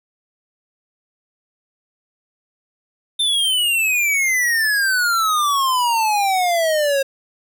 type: exponential sweep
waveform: square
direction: down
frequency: 3604 to 538 Hz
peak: -16 dBFS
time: 3.19-7.03 s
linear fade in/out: 10 ms
effects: none